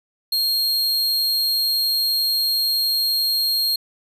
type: tone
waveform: 45% pulse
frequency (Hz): 4237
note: C8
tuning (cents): +21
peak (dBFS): -17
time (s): 0.32-3.76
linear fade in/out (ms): 5
effects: resampled to 32000 Hz